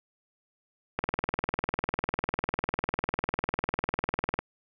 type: click train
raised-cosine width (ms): 0.5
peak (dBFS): -12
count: 69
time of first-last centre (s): 0.99-4.39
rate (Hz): 20
effects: none